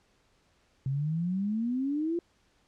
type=exponential sweep; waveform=sine; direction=up; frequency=130.81 to 349.2 Hz; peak=-27 dBFS; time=0.86-2.19 s; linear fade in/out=2 ms; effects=pink hiss -68 dBFS RMS until 2.67 s + low-pass 7000 Hz 12 dB/octave